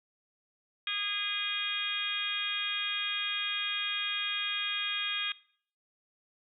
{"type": "harmonic tone", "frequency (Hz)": 410, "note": "G#4", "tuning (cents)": -22, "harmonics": [3, 4, 5, 6, 7, 8, 9], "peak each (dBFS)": [-43, -40, -42, -35, -45, -34, -40], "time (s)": [0.87, 5.32], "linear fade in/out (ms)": 2, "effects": ["noise-tail reverb RT60 0.5 s tail -19 dB re dry"]}